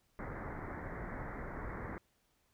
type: low-pass noise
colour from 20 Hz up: pink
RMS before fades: -43 dBFS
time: 0.19-1.98 s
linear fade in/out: 0 ms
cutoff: 2100 Hz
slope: 96 dB/octave
effects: pink hiss -75 dBFS RMS until 2.53 s